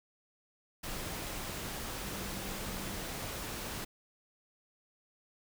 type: tone in noise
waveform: sine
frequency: 196 Hz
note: G3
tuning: in tune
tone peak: -47 dBFS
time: 2.02-3.05 s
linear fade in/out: 10 ms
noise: pink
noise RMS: -40 dBFS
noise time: 0.83-3.85 s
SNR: -10 dB
effects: none